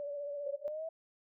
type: tone with vibrato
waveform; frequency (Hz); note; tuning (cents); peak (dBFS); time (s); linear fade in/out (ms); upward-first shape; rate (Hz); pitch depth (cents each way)
sine; 575; D5; -37; -37; 0-0.68; 0; sine; 15; 31
type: linear sweep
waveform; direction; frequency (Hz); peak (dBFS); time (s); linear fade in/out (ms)
sine; up; 534 to 657; -37; 0.46-0.89; 5
effects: none